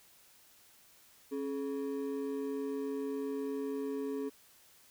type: ring-modulated tone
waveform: triangle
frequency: 349.5 Hz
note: F4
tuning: 1 cent sharp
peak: -29 dBFS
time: 1.31-4.3 s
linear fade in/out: 20 ms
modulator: 76 Hz
effects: white hiss -62 dBFS RMS until 4.9 s